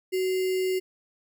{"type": "tone with sample-and-hold", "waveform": "sine", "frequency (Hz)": 373.4, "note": "F#4", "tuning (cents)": 16, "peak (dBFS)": -23, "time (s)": [0.12, 0.8], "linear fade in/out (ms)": 20, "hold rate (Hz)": 2450, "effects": []}